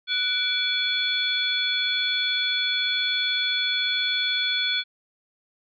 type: tone cluster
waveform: sine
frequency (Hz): 1480 / 2319 / 3433 / 4332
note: F#6 / D7 / A7 / C#8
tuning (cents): 0 / -22 / -43 / -41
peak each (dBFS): -30 / -29 / -24 / -30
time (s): 0.07-4.84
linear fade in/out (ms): 50
effects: none